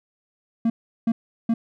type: tone bursts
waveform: triangle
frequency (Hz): 228.7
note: A#3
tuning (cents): -33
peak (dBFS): -15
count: 3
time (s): 0.65-1.54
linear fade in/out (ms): 5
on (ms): 50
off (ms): 370
effects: none